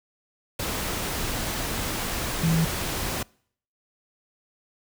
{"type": "tone in noise", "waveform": "sine", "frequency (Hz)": 163.4, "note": "E3", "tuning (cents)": -15, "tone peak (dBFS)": -19, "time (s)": [2.43, 2.65], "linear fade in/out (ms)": 5, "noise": "pink", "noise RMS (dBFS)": -29, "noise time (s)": [0.59, 3.23], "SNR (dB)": 7, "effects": ["noise-tail reverb RT60 0.6 s tail -26 dB re dry"]}